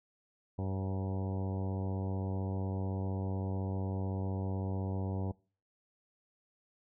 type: harmonic tone with a mistuned harmonic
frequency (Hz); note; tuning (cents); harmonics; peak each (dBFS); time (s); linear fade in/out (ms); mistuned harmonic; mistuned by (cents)
95.8; G2; -39; 1 / 2 / 3 / 4 / 5 / 6 / 7 / 8 / 9 / 10; -34 / -40 / -44 / -46 / -48 / -50 / -51 / -52 / -53 / -54; 0.58-5.32; 10; 6; -30
effects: noise-tail reverb RT60 0.4 s tail -24 dB re dry